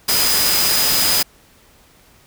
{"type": "tone in noise", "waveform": "sine", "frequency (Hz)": 4978, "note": "D#8", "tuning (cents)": 0, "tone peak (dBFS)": -19, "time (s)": [0.08, 1.23], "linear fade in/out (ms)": 10, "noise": "white", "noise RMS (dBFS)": -17, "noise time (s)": [0.08, 1.23], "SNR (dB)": -5, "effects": ["pink hiss -51 dBFS RMS until 2.26 s"]}